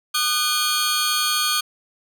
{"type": "tone cluster", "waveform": "sawtooth", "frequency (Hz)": [1220, 1496, 3257, 4396], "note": ["D#6", "F#6", "G#7", "C#8"], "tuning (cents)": [-34, 19, -34, -15], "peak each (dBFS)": [-20, -25, -21, -21], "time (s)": [0.14, 1.61], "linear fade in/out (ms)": 10, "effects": []}